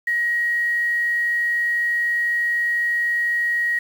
sine tone with quantisation, 1894 Hz, A#6, 27 cents sharp, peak -18 dBFS, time 0.07-3.79 s, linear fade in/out 5 ms, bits 7, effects none

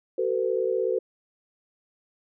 sine tone cluster, 377.5 / 448.7 / 505 Hz, F#4 / A4 / B4, +35 / +34 / +39 cents, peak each -27 dBFS, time 0.18-0.99 s, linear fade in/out 5 ms, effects none

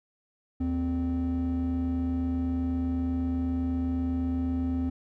triangle tone pair together, 77.1 / 259.3 Hz, D#2 / C4, -15 / -15 cents, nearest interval octave + major sixth, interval 2100 cents, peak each -27 / -24 dBFS, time 0.6-4.9 s, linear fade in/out 10 ms, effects tanh soft clip ceiling -21 dBFS

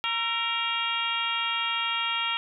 harmonic tone with a mistuned harmonic, 466.2 Hz, A#4, in tune, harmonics 2 / 3 / 4 / 5 / 6 / 7 / 8, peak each -34 / -32 / -38 / -33 / -31 / -31 / -42 dBFS, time 0.04-2.37 s, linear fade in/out 0 ms, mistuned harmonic 3, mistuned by -61 cents, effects none

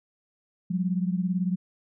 sine beating tone pair, 179 / 197 Hz, F3 / G3, +43 / +9 cents, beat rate 18 Hz, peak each -25 / -29 dBFS, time 0.7-1.56 s, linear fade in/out 10 ms, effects none

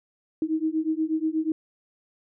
sine beating tone pair, 312.3 / 320.6 Hz, D#4 / E4, +7 / -48 cents, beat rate 8.3 Hz, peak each -26 dBFS, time 0.42-1.52 s, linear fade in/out 2 ms, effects none

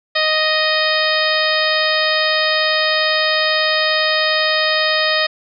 harmonic tone, 622.3 Hz, D#5, in tune, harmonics 1 / 2 / 3 / 4 / 5 / 6 / 7 / 8, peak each -20 / -23 / -19 / -24 / -25 / -22 / -24 / -24 dBFS, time 0.15-5.27 s, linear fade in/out 10 ms, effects none

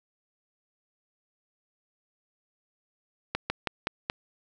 slowing click train, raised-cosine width 0.3 ms, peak -11 dBFS, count 5, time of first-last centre 3.35-4.099 s, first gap 150 ms, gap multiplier 1.15, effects none

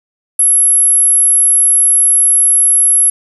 sine tone, 11175 Hz, F9, in tune, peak -6 dBFS, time 0.39-3.1 s, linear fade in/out 5 ms, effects none

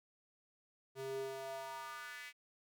square tone with high-pass filter sweep, 134 Hz, C3, 42 cents sharp, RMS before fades -45 dBFS, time 0.95-2.33 s, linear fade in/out 50 ms, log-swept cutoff 280 to 2200 Hz, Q 3.6, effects none

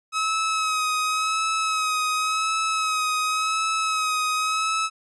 sawtooth tone with vibrato, 1278 Hz, D#6, 46 cents sharp, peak -18 dBFS, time 0.12-4.9 s, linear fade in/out 50 ms, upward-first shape sine, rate 0.91 Hz, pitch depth 31 cents each way, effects resampled to 24000 Hz

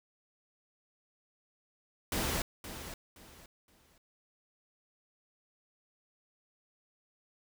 pink noise with echo, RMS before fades -33 dBFS, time 2.12-2.42 s, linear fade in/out 2 ms, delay 520 ms, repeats 3, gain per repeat -11 dB, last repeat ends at 3.98 s, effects none

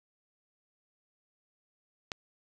click, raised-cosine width 0.2 ms, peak -17 dBFS, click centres 2.118 s, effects none

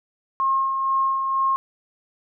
sine tone with tremolo, 1074 Hz, C6, 45 cents sharp, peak -17 dBFS, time 0.4-1.56 s, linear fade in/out 0 ms, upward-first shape sine, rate 2.1 Hz, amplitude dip 40%, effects none

